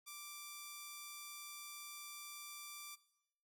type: tone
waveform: 5% pulse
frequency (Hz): 1174.7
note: D6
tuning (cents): 0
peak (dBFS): -37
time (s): 0.06-2.96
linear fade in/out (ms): 20
effects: noise-tail reverb RT60 0.8 s tail -17 dB re dry